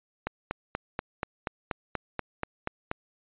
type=click train; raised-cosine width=0.5 ms; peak=-14 dBFS; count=12; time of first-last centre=0.27-2.914 s; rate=4.16 Hz; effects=resampled to 8000 Hz